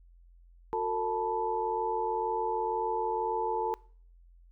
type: tone cluster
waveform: sine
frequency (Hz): 365.6 / 452.1 / 875 / 977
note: F#4 / A4 / A5 / B5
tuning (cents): -21 / +47 / -10 / -19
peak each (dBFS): -37 / -32 / -31 / -39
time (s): 0.73-3.74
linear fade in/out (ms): 0
effects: noise-tail reverb RT60 0.5 s tail -23 dB re dry + added 43 Hz sine -54 dBFS peak until 4.51 s